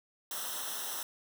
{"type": "noise with comb filter", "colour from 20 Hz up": "white", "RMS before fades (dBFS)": -38, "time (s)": [0.31, 1.03], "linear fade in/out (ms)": 2, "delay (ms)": 0.43, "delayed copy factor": -0.85, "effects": []}